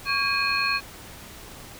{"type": "tone cluster", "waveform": "sine", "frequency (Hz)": [1119, 1618, 2440, 2530, 4283], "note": ["C#6", "G#6", "D#7", "D#7", "C8"], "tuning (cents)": [16, -46, -34, 28, 40], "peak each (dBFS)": -28, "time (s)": [0.05, 0.81], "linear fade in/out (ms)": 50, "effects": ["pink hiss -43 dBFS RMS until 1.79 s"]}